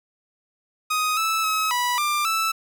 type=tone with pitch steps; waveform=sawtooth; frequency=1251 / 1311 / 1282 / 980 / 1190 / 1318 Hz; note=D#6 / E6 / E6 / B5 / D6 / E6; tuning=+9 / -10 / -49 / -14 / +22 / -1 cents; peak=-17 dBFS; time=0.9-2.52 s; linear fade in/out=10 ms; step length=270 ms; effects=none